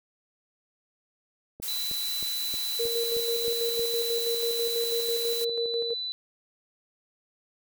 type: click train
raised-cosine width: 2 ms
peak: -29 dBFS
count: 8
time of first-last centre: 1.6-3.794 s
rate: 3.19 Hz
type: noise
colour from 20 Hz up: blue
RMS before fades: -34 dBFS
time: 1.62-5.45 s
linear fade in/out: 10 ms
type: tone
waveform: sine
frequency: 3986 Hz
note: B7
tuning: 15 cents sharp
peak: -30 dBFS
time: 1.68-6.12 s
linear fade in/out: 0 ms
type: tone with tremolo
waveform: sine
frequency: 466.2 Hz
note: A#4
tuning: in tune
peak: -26 dBFS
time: 2.79-5.94 s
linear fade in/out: 10 ms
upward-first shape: square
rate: 6.1 Hz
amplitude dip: 45%
effects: none